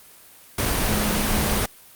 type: tone in noise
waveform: sine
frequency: 209.2 Hz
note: G#3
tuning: 13 cents sharp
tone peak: -27 dBFS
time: 0.88-1.59 s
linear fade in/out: 5 ms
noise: pink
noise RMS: -22 dBFS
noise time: 0.58-1.66 s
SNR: -8 dB
effects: white hiss -48 dBFS RMS until 1.95 s + Opus 32 kbps